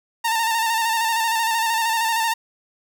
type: tone with vibrato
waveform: sawtooth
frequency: 907 Hz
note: A#5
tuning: 48 cents flat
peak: -15 dBFS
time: 0.24-2.34 s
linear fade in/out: 10 ms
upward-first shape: square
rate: 13 Hz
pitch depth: 35 cents each way
effects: none